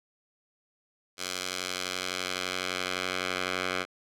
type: tone with band-pass filter sweep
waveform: 10% pulse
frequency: 91.8 Hz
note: F#2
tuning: 13 cents flat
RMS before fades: -33 dBFS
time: 1.17-3.86 s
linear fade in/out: 50 ms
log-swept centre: 5300 to 2100 Hz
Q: 0.79
effects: none